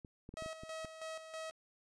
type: clicks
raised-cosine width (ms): 3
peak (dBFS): -36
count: 7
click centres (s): 0.048 / 0.291 / 0.34 / 0.423 / 0.461 / 0.635 / 0.847
type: tone with tremolo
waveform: sawtooth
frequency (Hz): 640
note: D#5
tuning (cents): +49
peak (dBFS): -38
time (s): 0.37-1.51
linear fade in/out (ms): 0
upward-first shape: square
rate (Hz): 3.1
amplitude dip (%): 60
effects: resampled to 22050 Hz